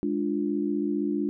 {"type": "chord", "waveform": "sine", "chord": "D diminished", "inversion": "second", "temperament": "equal", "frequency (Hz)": [207.7, 293.7, 349.2], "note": ["Ab3", "D4", "F4"], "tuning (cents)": [0, 0, 0], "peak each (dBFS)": [-30, -27, -30], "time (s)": [0.03, 1.29], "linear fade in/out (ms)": 0, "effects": []}